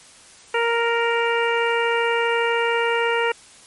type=harmonic tone; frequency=466.2 Hz; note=A#4; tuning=in tune; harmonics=1 / 2 / 3 / 4 / 5 / 6; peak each=-21 / -24 / -26 / -27 / -28 / -29 dBFS; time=0.54-3.32 s; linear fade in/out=5 ms; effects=white hiss -47 dBFS RMS until 3.66 s + MP3 48 kbps